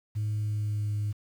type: tone with pitch glide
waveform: sine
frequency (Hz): 106.2 to 104.32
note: G#2 to G#2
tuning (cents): +39 to +8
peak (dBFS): -25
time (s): 0.15-1.13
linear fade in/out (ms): 20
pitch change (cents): -31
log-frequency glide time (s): 0.32-0.93
effects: tanh soft clip ceiling -25 dBFS + 9-bit